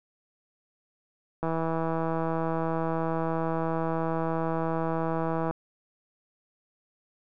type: click train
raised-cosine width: 1 ms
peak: -16 dBFS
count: 666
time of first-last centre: 1.43-5.51 s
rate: 163 Hz
effects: none